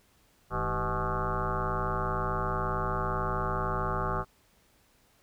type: tone with frequency modulation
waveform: sine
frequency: 622.3 Hz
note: D#5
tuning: in tune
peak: -27 dBFS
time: 0.5-4.25 s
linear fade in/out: 50 ms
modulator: 118 Hz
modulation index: 6.3
effects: pink hiss -65 dBFS RMS until 5.22 s